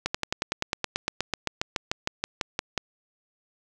slowing click train, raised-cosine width 0.2 ms, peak -8 dBFS, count 22, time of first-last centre 0.06-2.777 s, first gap 85 ms, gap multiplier 1.04, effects none

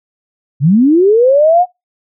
sine linear sweep, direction up, 124.8 to 740 Hz, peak -5 dBFS, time 0.6-1.66 s, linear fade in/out 50 ms, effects noise-tail reverb RT60 0.2 s tail -25 dB re dry

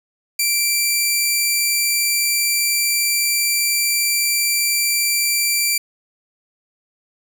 10% pulse tone, 2349 Hz, D7, in tune, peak -7 dBFS, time 0.39-5.78 s, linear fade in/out 5 ms, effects none

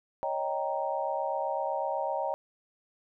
sine chord, Eb dominant seventh, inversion third, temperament equal, 554.4 / 622.3 / 784 / 932.3 Hz, Db5 / Eb5 / G5 / Bb5, 0 / 0 / 0 / 0 cents, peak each -34 dBFS, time 0.23-2.34 s, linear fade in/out 0 ms, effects none

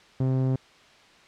sawtooth tone with low-pass filter, 130.81 Hz, C3, in tune, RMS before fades -24 dBFS, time 0.2-0.56 s, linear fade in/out 5 ms, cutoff 500 Hz, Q 0.51, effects white hiss -54 dBFS RMS until 1.27 s + low-pass 4000 Hz 12 dB/octave

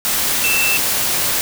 sine tone in noise, 2667 Hz, E7, 20 cents sharp, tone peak -16 dBFS, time 0.44-0.77 s, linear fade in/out 0 ms, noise white, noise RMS -18 dBFS, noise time 0.05-1.41 s, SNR -1 dB, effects none

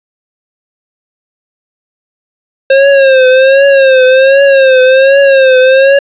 square tone with vibrato, 534 Hz, C5, 35 cents sharp, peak -3 dBFS, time 2.7-5.99 s, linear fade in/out 5 ms, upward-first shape triangle, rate 1.3 Hz, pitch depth 83 cents each way, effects resampled to 8000 Hz + 7-bit

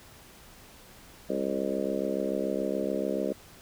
harmonic tone with a mistuned harmonic, 67 Hz, C2, 42 cents sharp, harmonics 3 / 4 / 5 / 6 / 7 / 8 / 9, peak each -35 / -35 / -35 / -35 / -35 / -35 / -35 dBFS, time 1.29-3.33 s, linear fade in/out 10 ms, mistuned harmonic 9, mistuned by +16 cents, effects pink hiss -52 dBFS RMS until 3.61 s

